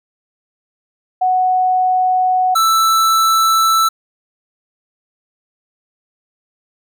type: tone pair in turn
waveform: sine / square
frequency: 740 / 1322.3 Hz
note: F#5 / E6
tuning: 0 / +5 cents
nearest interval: minor seventh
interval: 1005 cents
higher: second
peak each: -11 dBFS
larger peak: neither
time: 1.21-2.55 / 2.55-3.89 s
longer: neither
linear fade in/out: 10 ms
effects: none